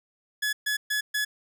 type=tone bursts; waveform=sawtooth; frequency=1700 Hz; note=G#6; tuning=40 cents sharp; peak=-21 dBFS; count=4; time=0.42-1.25 s; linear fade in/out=10 ms; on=110 ms; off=130 ms; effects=none